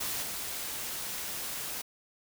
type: noise with level steps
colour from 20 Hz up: white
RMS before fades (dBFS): -34 / -37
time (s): 0-1.82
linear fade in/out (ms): 10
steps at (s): 0.22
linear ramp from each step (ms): 10
effects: none